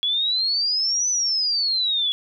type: exponential two-way sweep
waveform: sine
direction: up then down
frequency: 3353 to 6070 to 3353 Hz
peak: -19 dBFS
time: 0.03-2.12 s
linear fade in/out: 0 ms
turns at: 1.09 s
effects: none